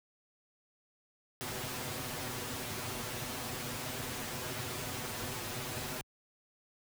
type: noise with comb filter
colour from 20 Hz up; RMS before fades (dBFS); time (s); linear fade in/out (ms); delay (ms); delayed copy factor
pink; -39; 1.41-6.01; 0; 8; +0.8
effects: high-pass 60 Hz 12 dB/octave